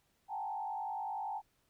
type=tone with frequency modulation; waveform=sine; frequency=830.6 Hz; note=G#5; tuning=in tune; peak=-36 dBFS; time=0.28-1.42 s; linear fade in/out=50 ms; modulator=50.6 Hz; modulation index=1.4; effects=pink hiss -75 dBFS RMS until 1.69 s